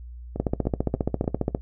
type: two click trains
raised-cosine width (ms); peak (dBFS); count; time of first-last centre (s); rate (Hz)
2; -17 / -9; 4 / 18; 0.36-1.242 / 0.4-1.549; 3.4 / 14.8
effects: noise-tail reverb RT60 0.1 s tail -17 dB re dry + added 60 Hz sine -37 dBFS peak until 1.61 s